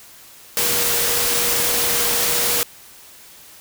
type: tone in noise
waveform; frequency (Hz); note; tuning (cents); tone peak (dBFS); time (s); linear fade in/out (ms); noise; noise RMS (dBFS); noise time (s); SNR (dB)
sine; 477.1; A#4; +40; -29; 0.57-2.63; 0; white; -19; 0.57-2.63; -13
effects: white hiss -44 dBFS RMS until 3.6 s